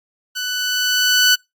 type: tone with level ramp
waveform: 15% pulse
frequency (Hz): 1492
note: F#6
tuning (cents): +14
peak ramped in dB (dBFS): -16 to -3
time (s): 0.35-1.36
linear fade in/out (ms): 20
effects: noise-tail reverb RT60 0.2 s tail -25 dB re dry + Opus 48 kbps